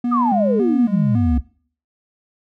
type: tone with vibrato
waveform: triangle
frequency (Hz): 223.1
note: A3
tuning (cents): +24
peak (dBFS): -15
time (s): 0.04-1.38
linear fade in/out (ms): 5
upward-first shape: square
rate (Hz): 1.8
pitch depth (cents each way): 140
type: exponential sweep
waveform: sine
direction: down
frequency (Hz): 1279 to 61.74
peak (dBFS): -16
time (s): 0.11-1.41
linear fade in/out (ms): 20
effects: noise-tail reverb RT60 0.5 s tail -22 dB re dry